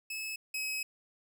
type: tone pair in turn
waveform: sawtooth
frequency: 2592 / 2550 Hz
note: E7 / D#7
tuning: -30 / +42 cents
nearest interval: unison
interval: 28 cents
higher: first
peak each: -33 / -30 dBFS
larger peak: second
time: 0.1-0.36 / 0.54-0.83 s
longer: second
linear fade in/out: 5 ms
effects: none